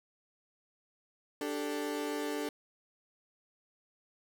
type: chord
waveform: 35% pulse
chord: D suspended fourth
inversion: none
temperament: equal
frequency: 293.7 / 392 / 440 Hz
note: D4 / G4 / A4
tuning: 0 / 0 / 0 cents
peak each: -35 / -40 / -36 dBFS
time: 1.41-2.49 s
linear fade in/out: 2 ms
effects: none